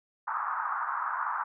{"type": "band-pass noise", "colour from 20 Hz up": "white", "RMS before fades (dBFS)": -32, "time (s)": [0.27, 1.44], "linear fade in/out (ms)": 10, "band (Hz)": [890, 1400], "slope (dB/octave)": 48, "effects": []}